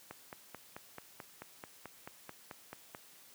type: click train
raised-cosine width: 0.5 ms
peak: -29 dBFS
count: 14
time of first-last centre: 0.11-2.948 s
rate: 4.58 Hz
effects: white hiss -59 dBFS RMS until 3.34 s + high-pass 100 Hz 12 dB/octave